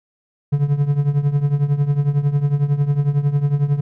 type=tone with tremolo; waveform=triangle; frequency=143.6 Hz; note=D3; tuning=39 cents flat; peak=-9 dBFS; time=0.52-3.81 s; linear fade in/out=10 ms; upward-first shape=triangle; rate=11 Hz; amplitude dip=85%; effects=none